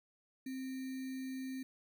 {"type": "tone with sample-and-hold", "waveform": "sine", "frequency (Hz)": 261.9, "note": "C4", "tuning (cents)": 2, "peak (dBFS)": -39, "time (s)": [0.46, 1.63], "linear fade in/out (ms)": 5, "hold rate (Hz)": 2100, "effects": []}